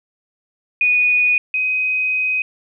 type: tone pair in turn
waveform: sine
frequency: 2472 / 2515 Hz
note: D#7 / D#7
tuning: -12 / +18 cents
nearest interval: unison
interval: 30 cents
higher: second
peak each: -12 / -16 dBFS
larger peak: first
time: 0.81-1.38 / 1.54-2.42 s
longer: second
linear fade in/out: 2 ms
effects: none